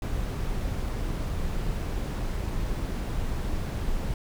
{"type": "noise", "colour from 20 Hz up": "brown", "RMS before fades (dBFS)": -29, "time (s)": [0.02, 4.14], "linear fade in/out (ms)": 2, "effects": []}